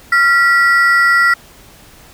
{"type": "ring-modulated tone", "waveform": "triangle", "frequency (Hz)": 1661.2, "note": "G#6", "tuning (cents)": 0, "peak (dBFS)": -3, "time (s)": [0.12, 1.34], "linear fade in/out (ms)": 5, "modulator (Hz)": 280, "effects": ["pink hiss -42 dBFS RMS until 2.13 s"]}